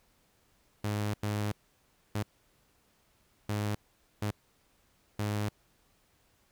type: tone bursts at uneven times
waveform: sawtooth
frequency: 104.4 Hz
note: G#2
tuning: 10 cents sharp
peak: -26 dBFS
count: 6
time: 0.84-1.14 / 1.23-1.52 / 2.15-2.23 / 3.49-3.75 / 4.22-4.31 / 5.19-5.49 s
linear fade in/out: 5 ms
effects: pink hiss -69 dBFS RMS until 6.51 s